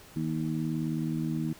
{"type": "harmonic tone", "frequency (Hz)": 79, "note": "D#2", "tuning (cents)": 27, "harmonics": [2, 3, 4], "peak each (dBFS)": [-31, -33, -34], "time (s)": [0.16, 1.53], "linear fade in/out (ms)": 5, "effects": ["pink hiss -52 dBFS RMS until 1.59 s"]}